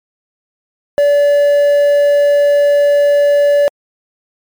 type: tone with quantisation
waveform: triangle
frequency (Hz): 576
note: D5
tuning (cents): -34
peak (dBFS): -5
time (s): 0.98-3.68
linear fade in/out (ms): 0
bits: 5
effects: MP3 96 kbps